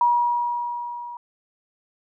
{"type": "tone with level ramp", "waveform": "sine", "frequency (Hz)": 959, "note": "A#5", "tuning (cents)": 49, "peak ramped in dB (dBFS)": [-14, -33], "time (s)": [0.01, 1.17], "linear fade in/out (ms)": 2, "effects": []}